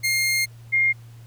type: tone pair in turn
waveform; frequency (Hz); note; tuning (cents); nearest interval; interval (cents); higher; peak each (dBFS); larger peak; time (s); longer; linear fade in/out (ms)
sawtooth / sine; 2124 / 2124; C7 / C7; +25 / +25; unison; 0; neither; -16; neither; 0.03-0.46 / 0.72-0.93; first; 20
effects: added 116 Hz sine -41 dBFS peak until 1.26 s + pink hiss -56 dBFS RMS until 1.26 s